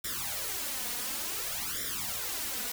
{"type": "noise with flanger", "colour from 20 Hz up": "white", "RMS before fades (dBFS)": -35, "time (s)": [0.04, 2.72], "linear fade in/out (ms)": 5, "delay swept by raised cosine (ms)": [0.55, 4.15], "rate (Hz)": 0.56, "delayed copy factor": 0.95, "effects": []}